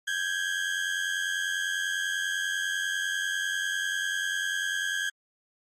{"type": "tone pair together", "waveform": "35% pulse", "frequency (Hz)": [1571.1, 1661.2], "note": ["G6", "G#6"], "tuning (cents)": [3, 0], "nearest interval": "minor second", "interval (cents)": 97, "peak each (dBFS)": [-29, -28], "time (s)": [0.07, 5.1], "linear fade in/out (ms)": 10, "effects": ["low-pass 9000 Hz 12 dB/octave", "MP3 64 kbps"]}